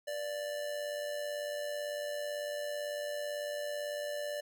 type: tone with amplitude modulation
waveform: square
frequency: 587.3 Hz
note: D5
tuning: in tune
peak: -34 dBFS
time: 0.07-4.41 s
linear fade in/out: 10 ms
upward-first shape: sine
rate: 98 Hz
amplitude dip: 50%
effects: none